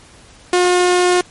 sawtooth tone, 358.6 Hz, F4, 46 cents sharp, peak -7 dBFS, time 0.53-1.21 s, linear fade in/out 2 ms, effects pink hiss -44 dBFS RMS until 1.3 s + MP3 48 kbps

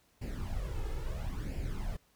brown noise with flanger, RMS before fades -36 dBFS, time 0.21-1.97 s, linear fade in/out 10 ms, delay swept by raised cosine 0.4 to 2.4 ms, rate 0.74 Hz, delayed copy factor +0.7, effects pink hiss -69 dBFS RMS until 2.15 s

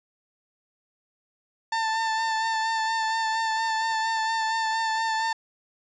30% pulse tone with vibrato, 892 Hz, A5, 23 cents sharp, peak -21 dBFS, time 1.72-5.33 s, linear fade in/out 5 ms, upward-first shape sine, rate 4.3 Hz, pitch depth 22 cents each way, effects resampled to 16000 Hz

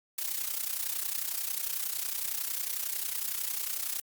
blue noise with amplitude modulation, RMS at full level -30 dBFS, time 0.18-4 s, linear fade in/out 5 ms, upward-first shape sine, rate 31 Hz, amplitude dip 75%, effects Opus 48 kbps

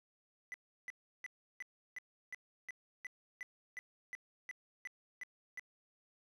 triangle tone bursts, 1998 Hz, B6, 20 cents sharp, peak -40 dBFS, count 15, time 0.52-5.595 s, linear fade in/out 0 ms, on 21 ms, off 340 ms, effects none

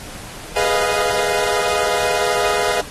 sawtooth chord, F half-diminished seventh, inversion first, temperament equal, 415.3 / 493.9 / 622.3 / 698.5 Hz, Ab4 / Cb5 / Eb5 / F5, 0 / 0 / 0 / 0 cents, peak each -19 dBFS, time 0.56-2.81 s, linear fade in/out 5 ms, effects pink hiss -35 dBFS RMS until 2.9 s + AAC 32 kbps

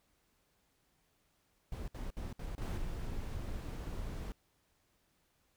brown noise bursts, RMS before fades -41 dBFS, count 5, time 1.72-2.776 s, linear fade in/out 2 ms, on 160 ms, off 64 ms
brown noise, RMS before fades -40 dBFS, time 2.58-4.32 s, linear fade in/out 0 ms
effects pink hiss -75 dBFS RMS until 5.56 s

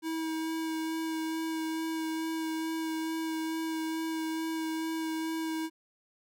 square tone with vibrato, 321.4 Hz, E4, 44 cents flat, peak -32 dBFS, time 0.02-5.7 s, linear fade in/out 50 ms, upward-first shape sine, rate 2.3 Hz, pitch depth 11 cents each way, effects none

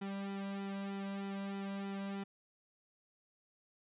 sawtooth tone with flanger, 197.1 Hz, G3, 10 cents sharp, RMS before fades -41 dBFS, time 0.01-2.24 s, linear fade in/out 10 ms, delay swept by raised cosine 1.8 to 2.32 ms, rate 3.2 Hz, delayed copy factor -1, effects resampled to 8000 Hz

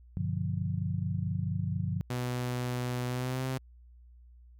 sine chord, G dominant seventh, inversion none, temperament just, 98 / 122.5 / 147 / 176.4 Hz, G2 / B2 / D3 / F3, 0 / -14 / +2 / +18 cents, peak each -33 / -37 / -35 / -35 dBFS, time 0.17-2.01 s, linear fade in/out 0 ms
sawtooth tone with pitch glide, 124 to 130.54 Hz, B2 to C3, +7 to -4 cents, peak -27 dBFS, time 2.1-3.58 s, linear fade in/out 5 ms, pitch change +89 cents, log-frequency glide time 3.08-3.45 s
effects added 60 Hz sine -52 dBFS peak until 4.59 s

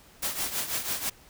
white noise with tremolo, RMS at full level -28 dBFS, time 0.22-1.1 s, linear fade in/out 10 ms, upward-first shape triangle, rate 6.1 Hz, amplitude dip 75%, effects pink hiss -55 dBFS RMS until 1.29 s

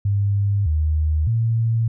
sine tone with pitch steps, 100.7 / 77.3 / 114.1 Hz, G2 / D#2 / A#2, +47 / -11 / -37 cents, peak -16 dBFS, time 0.05-1.88 s, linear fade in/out 5 ms, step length 610 ms, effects none

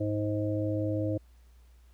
harmonic tone, 105.1 Hz, G#2, 21 cents sharp, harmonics 1 / 3 / 5 / 6, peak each -31 / -31 / -34 / -39 dBFS, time 0-1.18 s, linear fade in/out 10 ms, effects added 60 Hz sine -54 dBFS peak until 1.93 s + pink hiss -69 dBFS RMS until 1.93 s

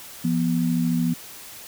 sine tone pair together, 170 / 243.6 Hz, F3 / B3, -46 / -24 cents, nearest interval tritone, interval 622 cents, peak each -22 dBFS, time 0.24-1.14 s, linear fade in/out 10 ms, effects white hiss -41 dBFS RMS until 1.67 s

